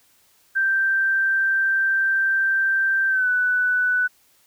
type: tone with pitch glide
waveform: sine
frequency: 1568 to 1491.2 Hz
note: G6 to F#6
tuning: 0 to +13 cents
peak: -17 dBFS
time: 0.55-4.08 s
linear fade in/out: 20 ms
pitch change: -87 cents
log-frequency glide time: 3.08-3.28 s
effects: white hiss -59 dBFS RMS until 4.46 s